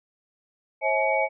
sine tone cluster, 538 / 644 / 851 / 2254 Hz, C5 / E5 / G#5 / C#7, +48 / -41 / +42 / +28 cents, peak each -26 dBFS, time 0.81-1.29 s, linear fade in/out 50 ms, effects none

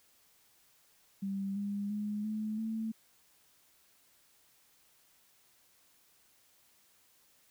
sine tone with pitch steps, 196 / 202.2 / 208.6 / 215.2 / 222 Hz, G3 / G#3 / G#3 / A3 / A3, 0 / -46 / +8 / -38 / +16 cents, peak -33 dBFS, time 1.22-2.92 s, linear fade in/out 10 ms, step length 340 ms, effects white hiss -67 dBFS RMS until 7.5 s

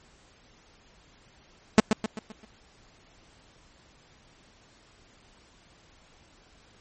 sawtooth tone with echo, 217 Hz, A3, 24 cents flat, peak -8 dBFS, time 1.78-1.8 s, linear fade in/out 0 ms, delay 130 ms, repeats 5, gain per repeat -7 dB, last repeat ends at 2.45 s, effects pink hiss -58 dBFS RMS until 6.8 s + MP3 32 kbps

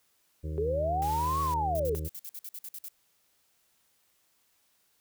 harmonic tone, 77.78 Hz, D#2, in tune, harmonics 1 / 2 / 4 / 5 / 6 / 7, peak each -33 / -39 / -45 / -47 / -49 / -50 dBFS, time 0.43-2.09 s, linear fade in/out 20 ms
sine linear two-way sweep, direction up then down, 399.5 to 1127 to 399.5 Hz, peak -27 dBFS, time 0.58-1.95 s, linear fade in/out 0 ms, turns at 1.41 s
white noise, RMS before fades -44 dBFS, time 1.02-1.54 s, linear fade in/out 0 ms
violet noise bursts, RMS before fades -41 dBFS, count 12, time 1.75-2.886 s, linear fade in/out 2 ms, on 47 ms, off 52 ms
effects white hiss -70 dBFS RMS until 5 s

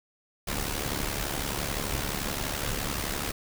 pink noise with amplitude modulation, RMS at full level -28 dBFS, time 0.47-3.32 s, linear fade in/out 10 ms, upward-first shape sine, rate 71.7 Hz, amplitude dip 70%, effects none

